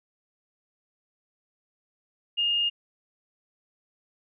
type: tone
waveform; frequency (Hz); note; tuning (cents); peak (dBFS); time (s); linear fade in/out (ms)
sine; 2835; F7; +25; -22; 2.37-2.7; 20
effects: none